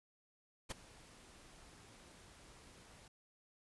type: noise with ADSR envelope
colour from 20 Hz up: pink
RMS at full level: -40 dBFS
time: 0.69-3.08 s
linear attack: 24 ms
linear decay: 11 ms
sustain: -20 dB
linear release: 4 ms
effects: resampled to 24000 Hz